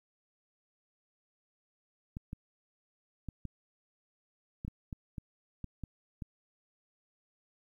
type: clicks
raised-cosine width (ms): 5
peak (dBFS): -27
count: 11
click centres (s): 2.169 / 2.331 / 3.287 / 3.453 / 4.649 / 4.68 / 4.928 / 5.182 / 5.643 / 5.837 / 6.222
effects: 11-bit